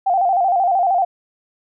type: tone with vibrato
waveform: sine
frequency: 740 Hz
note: F#5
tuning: in tune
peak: -13 dBFS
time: 0.06-1.05 s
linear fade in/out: 10 ms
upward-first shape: square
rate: 13 Hz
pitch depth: 85 cents each way
effects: none